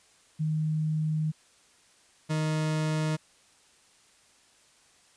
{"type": "tone pair in turn", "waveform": ["sine", "40% pulse"], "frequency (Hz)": [155.56, 155.56], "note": ["D#3", "D#3"], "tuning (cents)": [0, 0], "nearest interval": "unison", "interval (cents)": 0, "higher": "neither", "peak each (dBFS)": -25, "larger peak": "neither", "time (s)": [[0.39, 1.32], [2.29, 3.17]], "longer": "first", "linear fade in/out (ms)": 20, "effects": ["white hiss -61 dBFS RMS until 5.16 s", "resampled to 22050 Hz"]}